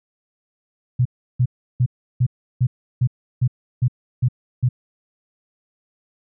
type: tone bursts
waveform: sine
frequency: 124.5 Hz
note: B2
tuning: 14 cents sharp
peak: -13 dBFS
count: 10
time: 0.99-4.69 s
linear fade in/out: 10 ms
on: 64 ms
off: 340 ms
effects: none